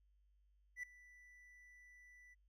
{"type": "tone with ADSR envelope", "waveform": "triangle", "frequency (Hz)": 1975.5, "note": "B6", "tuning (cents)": 0, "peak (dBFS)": -39, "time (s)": [0.76, 2.35], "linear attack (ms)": 72, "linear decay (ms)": 3, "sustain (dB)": -20, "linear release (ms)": 22, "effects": ["added 50 Hz sine -70 dBFS peak until 2.48 s"]}